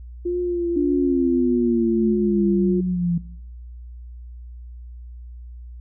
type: tone with vibrato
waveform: sine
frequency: 349.2 Hz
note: F4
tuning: in tune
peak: -20 dBFS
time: 0.25-2.81 s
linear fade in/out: 10 ms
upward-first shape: triangle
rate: 1.7 Hz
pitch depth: 38 cents each way
type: exponential sweep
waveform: sine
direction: down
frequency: 293.7 to 170 Hz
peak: -18 dBFS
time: 0.76-3.18 s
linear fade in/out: 5 ms
effects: noise-tail reverb RT60 0.7 s tail -18 dB re dry + added 60 Hz sine -35 dBFS peak until 5.8 s